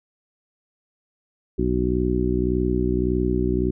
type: harmonic tone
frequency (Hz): 61.74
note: B1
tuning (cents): 0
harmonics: 1 / 2 / 3 / 4 / 5 / 6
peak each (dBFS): -25 / -29 / -27 / -28 / -26 / -24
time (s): 1.58-3.71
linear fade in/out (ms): 10
effects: none